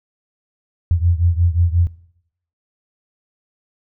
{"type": "beating tone pair", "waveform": "sine", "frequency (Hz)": [84.2, 89.8], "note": ["E2", "F2"], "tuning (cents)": [37, 49], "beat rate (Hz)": 5.6, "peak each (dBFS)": [-15, -17], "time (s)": [0.91, 1.87], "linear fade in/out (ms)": 0, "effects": ["noise-tail reverb RT60 0.7 s tail -18 dB re dry"]}